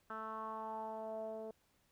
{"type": "tone with low-pass filter sweep", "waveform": "10% pulse", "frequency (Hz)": 220, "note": "A3", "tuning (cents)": 0, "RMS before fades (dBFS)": -44, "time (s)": [0.1, 1.51], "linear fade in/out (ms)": 2, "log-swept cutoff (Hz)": [1400, 540], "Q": 4.8, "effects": ["pink hiss -75 dBFS RMS until 1.91 s"]}